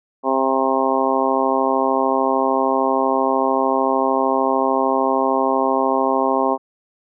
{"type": "harmonic tone", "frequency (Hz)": 133.2, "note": "C3", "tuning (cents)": 31, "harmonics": [2, 3, 4, 5, 6, 7, 8], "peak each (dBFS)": [-23, -23, -23, -23, -23, -23, -23], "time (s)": [0.23, 6.58], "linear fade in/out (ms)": 50, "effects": []}